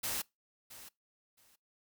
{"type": "noise with echo", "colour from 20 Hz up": "white", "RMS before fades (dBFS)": -36, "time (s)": [0.03, 0.22], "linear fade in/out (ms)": 10, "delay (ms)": 670, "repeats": 2, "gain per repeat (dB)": -15, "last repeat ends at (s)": 1.56, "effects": ["noise-tail reverb RT60 0.2 s tail -23 dB re dry"]}